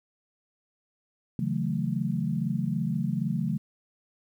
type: chord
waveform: sine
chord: F# minor seventh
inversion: second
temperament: equal with one note detuned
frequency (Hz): 138.59 / 162.64 / 185 / 220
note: C#3 / E3 / F#3 / A3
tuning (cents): 0 / -23 / 0 / 0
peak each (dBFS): -31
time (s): 1.39-3.58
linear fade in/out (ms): 2
effects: 10-bit